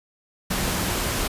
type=tone in noise; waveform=sine; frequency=184.9 Hz; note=F#3; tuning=1 cent flat; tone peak=-32 dBFS; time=0.5-0.92 s; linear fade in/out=10 ms; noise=pink; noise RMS=-25 dBFS; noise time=0.5-1.28 s; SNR=-10 dB; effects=resampled to 32000 Hz